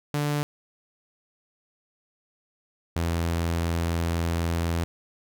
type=tone pair in turn; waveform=sawtooth; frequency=146.83 / 84.02 Hz; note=D3 / E2; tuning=0 / +34 cents; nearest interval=minor seventh; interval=966 cents; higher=first; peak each=-20 dBFS; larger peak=neither; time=0.14-0.43 / 2.96-4.84 s; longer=second; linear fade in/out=0 ms; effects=none